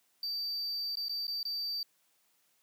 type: tone with dropouts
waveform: triangle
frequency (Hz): 4641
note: D8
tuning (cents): -21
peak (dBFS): -32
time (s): 0.23-1.83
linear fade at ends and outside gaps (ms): 2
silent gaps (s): 0.955-0.97 / 1.084-1.094 / 1.269-1.279 / 1.43-1.452
effects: white hiss -72 dBFS RMS until 2.62 s + high-pass 150 Hz 12 dB/octave